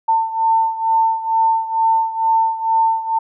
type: beating tone pair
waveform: sine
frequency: 897 / 899.2 Hz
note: A5 / A5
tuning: +33 / +37 cents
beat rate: 2.2 Hz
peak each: -15 / -19 dBFS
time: 0.08-3.19 s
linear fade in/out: 10 ms
effects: none